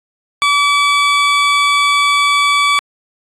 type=tone; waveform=20% pulse; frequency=1148 Hz; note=D6; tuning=40 cents flat; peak=-5 dBFS; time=0.42-2.79 s; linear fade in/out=0 ms; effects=low-pass 7000 Hz 12 dB/octave + AAC 64 kbps